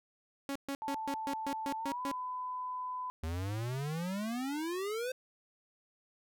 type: tone bursts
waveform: sawtooth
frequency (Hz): 277.2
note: C#4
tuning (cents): 0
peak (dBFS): -31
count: 9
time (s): 0.49-2.115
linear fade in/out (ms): 0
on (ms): 65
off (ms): 130
type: tone with pitch glide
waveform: sine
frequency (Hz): 880 to 1005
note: A5 to B5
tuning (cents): 0 to +30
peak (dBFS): -36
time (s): 0.82-3.1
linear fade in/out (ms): 0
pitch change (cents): +230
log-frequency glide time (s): 1.78-2.01
type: exponential sweep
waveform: square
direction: up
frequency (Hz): 77.78 to 523.3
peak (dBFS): -35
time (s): 3.23-5.12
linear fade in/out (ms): 5
effects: none